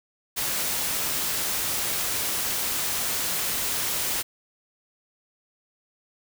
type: noise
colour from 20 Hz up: white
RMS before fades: -27 dBFS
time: 0.36-4.23 s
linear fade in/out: 20 ms
effects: none